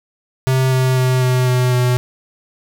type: tone with pitch steps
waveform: square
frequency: 130.81 / 129.53 / 128.27 / 127.01 / 125.77 / 124.54 Hz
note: C3 / C3 / C3 / B2 / B2 / B2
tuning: 0 / -17 / -34 / +49 / +32 / +15 cents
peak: -13 dBFS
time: 0.47-1.97 s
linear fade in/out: 0 ms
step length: 250 ms
effects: none